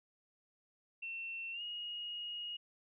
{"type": "tone with pitch glide", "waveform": "sine", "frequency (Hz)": [2700, 2877], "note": ["E7", "F#7"], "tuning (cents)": [41, -49], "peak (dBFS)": -40, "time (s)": [1.02, 2.57], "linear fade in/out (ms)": 10, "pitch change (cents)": 110, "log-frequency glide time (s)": [1.52, 1.62], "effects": []}